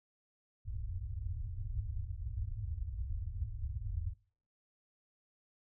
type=low-pass noise; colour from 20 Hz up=white; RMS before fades=-39 dBFS; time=0.65-4.15 s; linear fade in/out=20 ms; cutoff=110 Hz; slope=96 dB/octave; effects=noise-tail reverb RT60 0.5 s tail -24 dB re dry